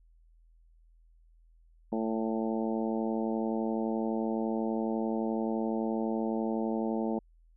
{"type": "harmonic tone with a mistuned harmonic", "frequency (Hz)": 111.8, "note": "A2", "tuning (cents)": 28, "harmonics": [2, 3, 4, 5, 6, 7, 8], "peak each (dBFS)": [-31, -35, -37, -39, -41, -42, -43], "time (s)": [1.92, 7.19], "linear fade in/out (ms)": 5, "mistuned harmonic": 8, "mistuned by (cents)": -19, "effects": ["added 41 Hz sine -58 dBFS peak until 7.56 s"]}